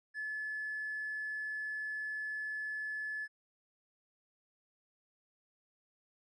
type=tone; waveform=triangle; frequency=1723 Hz; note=A6; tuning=37 cents flat; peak=-33 dBFS; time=0.14-3.28 s; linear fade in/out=50 ms; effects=tanh soft clip ceiling -34 dBFS + resampled to 22050 Hz